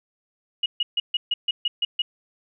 sine tone bursts, 2890 Hz, F#7, 41 cents flat, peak -19 dBFS, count 9, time 0.63-2.02 s, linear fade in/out 5 ms, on 30 ms, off 140 ms, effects none

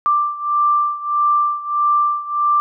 sine beating tone pair, 1179 / 1180.6 Hz, D6 / D6, +6 / +9 cents, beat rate 1.6 Hz, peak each -16 / -19 dBFS, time 0.06-2.6 s, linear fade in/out 0 ms, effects none

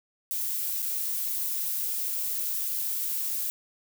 violet noise with dropouts, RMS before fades -30 dBFS, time 0.31-3.5 s, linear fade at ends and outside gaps 0 ms, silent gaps 0.82-0.825 s, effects none

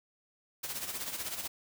white noise with tremolo, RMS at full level -36 dBFS, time 0.63-1.48 s, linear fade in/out 10 ms, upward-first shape sine, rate 16 Hz, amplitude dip 60%, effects none

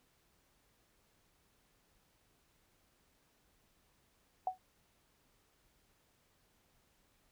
sine tone with exponential decay, 745 Hz, F#5, 12 cents sharp, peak -28 dBFS, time 4.47-4.58 s, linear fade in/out 2 ms, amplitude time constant 23 ms, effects pink hiss -73 dBFS RMS until 7.31 s

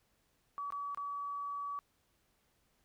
sine tone with dropouts, 1141 Hz, C#6, 50 cents sharp, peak -37 dBFS, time 0.58-1.79 s, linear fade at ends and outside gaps 0 ms, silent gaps 0.704-0.723 / 0.947-0.974 s, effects pink hiss -75 dBFS RMS until 2.84 s

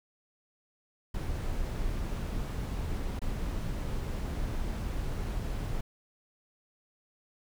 brown noise with dropouts, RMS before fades -33 dBFS, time 1.14-5.81 s, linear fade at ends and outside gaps 5 ms, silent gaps 3.193-3.216 s, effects none

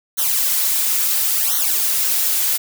blue noise with flanger, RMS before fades -18 dBFS, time 0.17-2.58 s, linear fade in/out 20 ms, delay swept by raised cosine 0.4 to 5.1 ms, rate 0.72 Hz, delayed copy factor -1, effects none

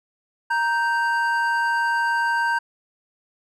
triangle tone pair together, 935 / 1561.6 Hz, A#5 / G6, +5 / -7 cents, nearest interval major sixth, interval 888 cents, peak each -20 dBFS, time 0.5-2.59 s, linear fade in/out 10 ms, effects none

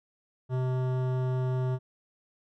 sine tone with hard clipping, 128.2 Hz, C3, 35 cents flat, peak -28 dBFS, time 0.49-1.79 s, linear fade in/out 50 ms, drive 15 dB, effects none

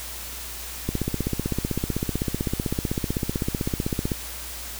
click train, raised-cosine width 3 ms, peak -11 dBFS, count 52, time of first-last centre 0.89-4.118 s, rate 15.8 Hz, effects added 60 Hz sine -40 dBFS peak until 4.79 s + white hiss -36 dBFS RMS until 4.79 s

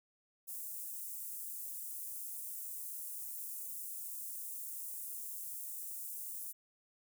white high-pass noise, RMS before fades -44 dBFS, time 0.47-6.53 s, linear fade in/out 20 ms, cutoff 8300 Hz, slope 24 dB/octave, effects none

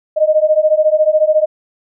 sine beating tone pair, 611 / 625 Hz, D#5 / D#5, -32 / +8 cents, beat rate 14 Hz, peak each -12 dBFS, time 0.16-1.46 s, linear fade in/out 20 ms, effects none

